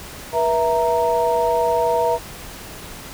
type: tone cluster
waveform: sine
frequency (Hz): 482.2 / 658 / 929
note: B4 / E5 / A#5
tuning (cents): -41 / -3 / -6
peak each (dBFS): -20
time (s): 0.32-2.19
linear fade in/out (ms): 50
effects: pink hiss -36 dBFS RMS until 3.13 s